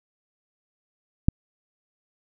click, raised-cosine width 5 ms, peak -4 dBFS, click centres 1.285 s, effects none

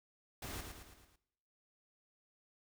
pink noise with echo, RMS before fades -45 dBFS, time 0.42-0.61 s, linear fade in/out 5 ms, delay 110 ms, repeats 5, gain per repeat -5 dB, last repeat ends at 1.16 s, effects noise-tail reverb RT60 0.9 s tail -20 dB re dry

